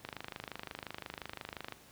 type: click train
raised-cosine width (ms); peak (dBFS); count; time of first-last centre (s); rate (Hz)
0.3; -24; 44; 0.05-1.723; 25.7
effects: pink hiss -58 dBFS RMS until 1.91 s + high-pass 60 Hz 12 dB/octave